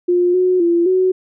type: tone with pitch steps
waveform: sine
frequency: 354.4 / 366.3 / 341.9 / 371.8 Hz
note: F4 / F#4 / F4 / F#4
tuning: +25 / -17 / -37 / +8 cents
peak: -11 dBFS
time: 0.08-1.12 s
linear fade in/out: 10 ms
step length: 260 ms
effects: none